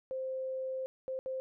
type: tone bursts at uneven times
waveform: sine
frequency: 523 Hz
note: C5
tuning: 1 cent flat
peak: -34 dBFS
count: 3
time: 0.11-0.86 / 1.08-1.19 / 1.26-1.4 s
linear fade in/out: 0 ms
effects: none